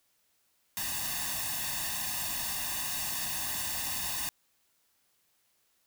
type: noise with comb filter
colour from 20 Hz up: white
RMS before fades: -34 dBFS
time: 0.77-4.29 s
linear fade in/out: 0 ms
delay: 1.1 ms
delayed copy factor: +0.9
effects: white hiss -72 dBFS RMS until 5.86 s